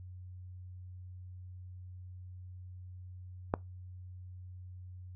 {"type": "click", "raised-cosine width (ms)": 1, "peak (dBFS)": -14, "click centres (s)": 3.539, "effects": ["noise-tail reverb RT60 0.2 s tail -23 dB re dry", "added 91 Hz sine -45 dBFS peak until 5.15 s"]}